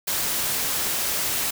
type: noise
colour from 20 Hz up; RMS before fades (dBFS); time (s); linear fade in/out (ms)
white; -25; 0.07-1.51; 10
effects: none